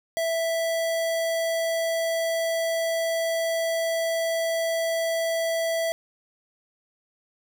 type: tone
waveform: square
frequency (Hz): 659.3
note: E5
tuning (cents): 0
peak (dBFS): -24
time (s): 0.17-5.92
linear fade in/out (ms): 0
effects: none